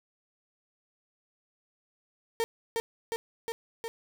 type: tone with echo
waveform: 35% pulse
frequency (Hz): 457.5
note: A#4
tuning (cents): -32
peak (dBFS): -24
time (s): 2.4-2.44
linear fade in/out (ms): 0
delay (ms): 360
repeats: 4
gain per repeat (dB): -2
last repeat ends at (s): 3.88
effects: none